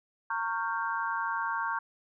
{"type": "chord", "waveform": "sine", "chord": "G half-diminished seventh", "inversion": "first", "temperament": "equal with one note detuned", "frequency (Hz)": [919, 1108.7, 1396.9, 1568], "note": ["Bb5", "Db6", "F6", "G6"], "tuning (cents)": [-25, 0, 0, 0], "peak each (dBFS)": [-33, -34, -37, -35], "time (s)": [0.3, 1.79], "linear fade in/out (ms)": 5, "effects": []}